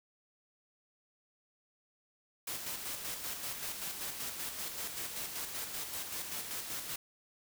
white noise with tremolo, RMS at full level -39 dBFS, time 2.47-6.96 s, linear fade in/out 5 ms, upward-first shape square, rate 5.2 Hz, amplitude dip 40%, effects none

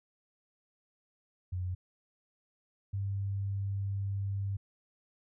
sine tone pair in turn, 91 / 98.88 Hz, F#2 / G2, -28 / +15 cents, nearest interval minor second, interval 143 cents, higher second, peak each -32 / -31 dBFS, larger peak second, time 1.52-1.75 / 2.93-4.57 s, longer second, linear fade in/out 10 ms, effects none

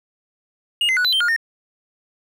triangle tone with pitch steps, 2853 / 2061 / 1473 / 4007 / 3134 / 1424 / 1830 Hz, F7 / C7 / F#6 / B7 / G7 / F6 / A#6, +36 / -27 / -8 / +24 / -1 / +33 / -32 cents, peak -14 dBFS, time 0.81-1.363 s, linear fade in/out 2 ms, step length 79 ms, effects none

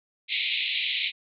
pink band-pass noise, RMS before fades -28 dBFS, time 0.28-1.12 s, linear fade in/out 50 ms, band 2100 to 4000 Hz, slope 96 dB/octave, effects none

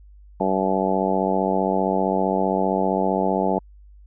harmonic tone, 95.3 Hz, G2, 48 cents flat, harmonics 2 / 3 / 4 / 5 / 6 / 7 / 8 / 9, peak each -25 / -28 / -27 / -27 / -28 / -26 / -29 / -26 dBFS, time 0.4-3.59 s, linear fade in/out 5 ms, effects added 50 Hz sine -44 dBFS peak until 4.06 s

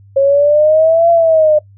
sine exponential two-way sweep, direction up then down, 542 to 682 to 601 Hz, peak -6 dBFS, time 0.16-1.59 s, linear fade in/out 10 ms, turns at 1.1 s, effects noise-tail reverb RT60 0.1 s tail -19 dB re dry + added 99 Hz sine -39 dBFS peak until 1.77 s

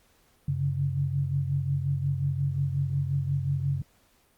sine tone cluster, 94.3 / 138.3 / 143.9 Hz, F#2 / C#3 / D3, +33 / -4 / -35 cents, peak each -32 / -26 / -33 dBFS, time 0.48-3.82 s, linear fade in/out 5 ms, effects pink hiss -64 dBFS RMS until 4.37 s + Opus 48 kbps

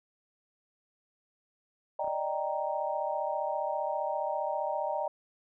sine chord, Eb major seventh, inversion third, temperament equal, 587.3 / 622.3 / 784 / 932.3 Hz, D5 / Eb5 / G5 / Bb5, 0 / 0 / 0 / 0 cents, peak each -35 dBFS, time 1.99-5.08 s, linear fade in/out 5 ms
clicks, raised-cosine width 1 ms, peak -35 dBFS, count 2, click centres 2.044 / 2.077 s
effects none

